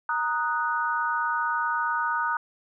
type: chord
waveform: sine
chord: D# minor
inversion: second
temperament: equal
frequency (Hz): 932.3 / 1244.5 / 1480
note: A#5 / D#6 / F#6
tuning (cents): 0 / 0 / 0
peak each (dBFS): -28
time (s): 0.09-2.37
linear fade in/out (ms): 2
effects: none